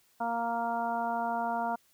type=harmonic tone; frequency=233.1 Hz; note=A#3; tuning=in tune; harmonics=1 / 2 / 3 / 4 / 5 / 6; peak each=-38 / -44 / -32 / -33 / -44 / -40 dBFS; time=0.2-1.76 s; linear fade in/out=10 ms; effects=white hiss -67 dBFS RMS until 1.93 s